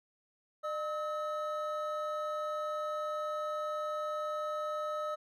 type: tone pair together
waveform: triangle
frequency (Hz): 606 / 1284.1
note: D#5 / E6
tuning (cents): -46 / -46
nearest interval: octave + minor second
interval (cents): 1300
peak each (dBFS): -34 / -35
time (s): 0.63-5.16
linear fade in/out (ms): 20
effects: none